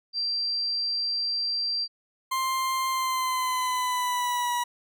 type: tone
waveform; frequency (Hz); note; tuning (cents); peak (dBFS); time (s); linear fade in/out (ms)
sine; 4714; D8; +6; -25; 0.13-1.88; 50
type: tone with pitch glide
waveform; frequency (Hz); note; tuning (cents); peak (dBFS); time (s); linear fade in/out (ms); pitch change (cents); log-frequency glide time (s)
40% pulse; 1051 to 969.4; C6 to B5; +7 to -32; -24; 2.31-4.64; 10; -139; 2.88-4.53
effects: none